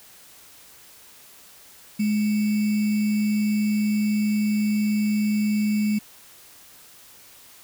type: tone with sample-and-hold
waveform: sine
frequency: 210.7 Hz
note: G#3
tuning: 25 cents sharp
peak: -19 dBFS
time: 1.99-5.99 s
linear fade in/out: 10 ms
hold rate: 2450 Hz
effects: white hiss -49 dBFS RMS until 7.63 s